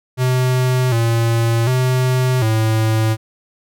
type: tone with pitch steps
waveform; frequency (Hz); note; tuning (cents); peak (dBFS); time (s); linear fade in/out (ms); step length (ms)
square; 127.6 / 115.4 / 128 / 110.5; C3 / A#2 / C3 / A2; -43 / -17 / -38 / +8; -14; 0.17-3.17; 50; 750
effects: none

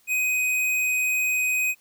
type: tone with hard clipping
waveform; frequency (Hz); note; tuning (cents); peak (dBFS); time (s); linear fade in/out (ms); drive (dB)
sine; 2507; D#7; +12; -22; 0.07-1.75; 50; 18
effects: white hiss -61 dBFS RMS until 1.8 s

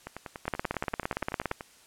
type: two click trains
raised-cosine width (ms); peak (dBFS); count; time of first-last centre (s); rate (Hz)
0.5; -13 / -22; 19 / 17; 0.48-1.514 / 0.07-1.608; 17.4 / 10.4
effects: white hiss -57 dBFS RMS until 1.86 s + low-pass 10000 Hz 12 dB/octave

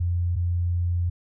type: tone pair in turn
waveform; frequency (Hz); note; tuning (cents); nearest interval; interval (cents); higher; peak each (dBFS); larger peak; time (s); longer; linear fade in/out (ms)
sine; 87.31 / 87.31; F2 / F2; 0 / 0; unison; 0; neither; -21; neither; 0-0.36 / 0.36-1.1; second; 10
effects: none

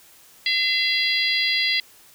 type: harmonic tone with a mistuned harmonic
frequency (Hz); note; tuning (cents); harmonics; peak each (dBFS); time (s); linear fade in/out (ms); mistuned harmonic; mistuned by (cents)
681; F5; -44; 3 / 4 / 5 / 6 / 7; -23 / -28 / -25 / -26 / -26; 0.46-1.8; 2; 5; -33
effects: white hiss -51 dBFS RMS until 2.14 s

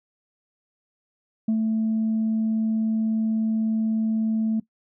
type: tone with ADSR envelope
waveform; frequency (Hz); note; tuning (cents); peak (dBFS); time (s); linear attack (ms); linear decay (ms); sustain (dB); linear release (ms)
sine; 220.9; A3; +7; -16; 1.48-4.6; 6; 80; -3; 7
effects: noise-tail reverb RT60 0.1 s tail -19 dB re dry + tanh soft clip ceiling -17 dBFS

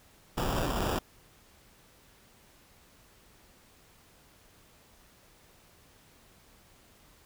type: noise with sample-and-hold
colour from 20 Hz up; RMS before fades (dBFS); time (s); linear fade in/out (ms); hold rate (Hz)
pink; -30; 0.37-0.99; 5; 2100
effects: pink hiss -60 dBFS RMS until 7.25 s

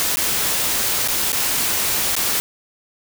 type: noise with dropouts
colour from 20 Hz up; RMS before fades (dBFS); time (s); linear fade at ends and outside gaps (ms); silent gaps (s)
white; -20; 0-2.4; 0; 0.158-0.17 / 1.076-1.084 / 1.32-1.329 / 2.153-2.165
effects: none

